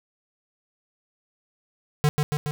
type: tone with echo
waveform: square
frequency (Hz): 148.8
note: D3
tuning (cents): +23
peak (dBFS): -17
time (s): 2.04-2.09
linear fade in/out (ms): 0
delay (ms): 140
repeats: 3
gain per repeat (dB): -3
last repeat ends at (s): 2.51
effects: none